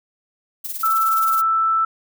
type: noise with tremolo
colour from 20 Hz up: violet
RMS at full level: -26 dBFS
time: 0.64-1.42 s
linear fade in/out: 10 ms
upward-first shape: sine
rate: 19 Hz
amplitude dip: 65%
type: tone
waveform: sine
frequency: 1323 Hz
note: E6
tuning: 6 cents sharp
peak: -15 dBFS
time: 0.83-1.85 s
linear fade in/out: 5 ms
effects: none